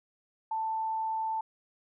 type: tone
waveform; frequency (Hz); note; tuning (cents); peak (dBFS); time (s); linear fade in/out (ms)
sine; 885; A5; +10; -29; 0.51-1.41; 5
effects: none